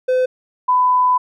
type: tone pair in turn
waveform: triangle / sine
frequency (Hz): 510 / 1000.7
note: C5 / B5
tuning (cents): -44 / +23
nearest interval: octave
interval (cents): 1167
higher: second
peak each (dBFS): -11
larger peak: neither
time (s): 0.08-0.26 / 0.68-1.18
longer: second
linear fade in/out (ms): 10
effects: none